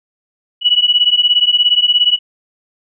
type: beating tone pair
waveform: sine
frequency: 2930 / 2947 Hz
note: F#7 / F#7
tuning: -18 / -8 cents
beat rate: 17 Hz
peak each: -12 dBFS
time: 0.61-2.19 s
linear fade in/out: 50 ms
effects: none